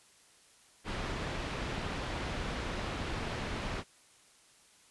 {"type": "low-pass noise", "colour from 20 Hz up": "pink", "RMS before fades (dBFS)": -37, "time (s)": [0.84, 3.84], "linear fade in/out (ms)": 50, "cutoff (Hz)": 3500, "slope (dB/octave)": 12, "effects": ["white hiss -62 dBFS RMS until 4.9 s", "resampled to 24000 Hz"]}